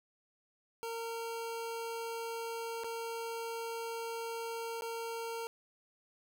25% pulse tone with dropouts, 459.2 Hz, A#4, 26 cents flat, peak -34 dBFS, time 0.83-5.47 s, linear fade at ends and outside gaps 0 ms, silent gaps 2.836-2.843 / 4.81-4.821 s, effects none

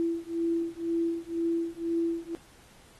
sine beating tone pair, 333.6 / 335.6 Hz, E4 / E4, +21 / +31 cents, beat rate 2 Hz, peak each -30 / -30 dBFS, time 0-2.35 s, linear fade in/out 0 ms, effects pink hiss -57 dBFS RMS until 2.99 s + AAC 32 kbps

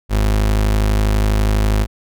35% pulse tone, 52.2 Hz, G#1, 10 cents sharp, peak -11 dBFS, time 0.09-1.87 s, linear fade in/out 50 ms, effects none

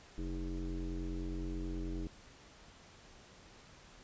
square tone with low-pass filter, 44.78 Hz, F1, 44 cents sharp, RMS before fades -39 dBFS, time 0.18-2.07 s, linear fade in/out 0 ms, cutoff 340 Hz, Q 5.3, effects pink hiss -58 dBFS RMS until 4.03 s + resampled to 16000 Hz

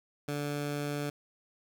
15% pulse tone, 145.5 Hz, D3, 16 cents flat, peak -26 dBFS, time 0.28-1.1 s, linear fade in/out 5 ms, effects none

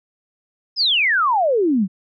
sine exponential sweep, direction down, 5280 to 175 Hz, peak -14 dBFS, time 0.76-1.88 s, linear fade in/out 50 ms, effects none

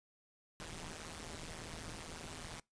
pink noise with amplitude modulation, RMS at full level -43 dBFS, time 0.6-2.6 s, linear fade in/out 0 ms, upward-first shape sine, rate 161 Hz, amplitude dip 100%, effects noise-tail reverb RT60 0.2 s tail -24 dB re dry + resampled to 22050 Hz

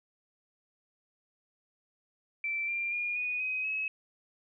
sine tone with pitch steps, 2335 / 2380 / 2426 / 2472 / 2520 / 2568 Hz, D7 / D7 / D#7 / D#7 / D#7 / E7, -11 / +22 / -44 / -12 / +21 / -46 cents, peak -30 dBFS, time 2.44-3.88 s, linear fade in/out 2 ms, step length 240 ms, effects none

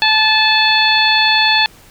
harmonic tone, 870 Hz, A5, 20 cents flat, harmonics 1 / 2 / 3 / 4 / 5, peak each -16 / -16 / -16 / -16 / -16 dBFS, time 0.02-1.66 s, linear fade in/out 0 ms, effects pink hiss -44 dBFS RMS until 1.9 s

